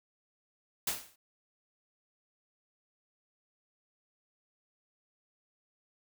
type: noise with exponential decay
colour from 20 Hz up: white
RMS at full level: -29 dBFS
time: 0.87-1.16 s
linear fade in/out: 5 ms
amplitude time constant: 62 ms
effects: none